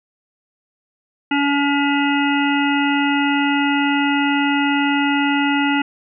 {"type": "harmonic tone", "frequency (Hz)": 284.1, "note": "C#4", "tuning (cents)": 43, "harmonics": [1, 3, 5, 7, 9, 10], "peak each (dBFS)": [-17, -22, -24, -25, -27, -27], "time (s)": [1.31, 5.82], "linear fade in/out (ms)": 5, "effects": []}